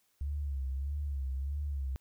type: tone with vibrato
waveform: sine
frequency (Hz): 69.4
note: C#2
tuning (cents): +3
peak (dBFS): -32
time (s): 0.21-1.96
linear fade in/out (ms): 0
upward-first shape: sine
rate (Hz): 1.6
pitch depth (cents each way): 90
effects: white hiss -73 dBFS RMS until 2 s